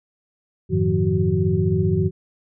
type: tone cluster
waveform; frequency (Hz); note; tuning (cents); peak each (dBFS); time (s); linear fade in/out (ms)
sine; 91.4 / 106.7 / 154.1 / 177.4 / 375.3; F#2 / G#2 / D#3 / F3 / F#4; -21 / +47 / -16 / +27 / +25; -23; 0.69-2.11; 50
effects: none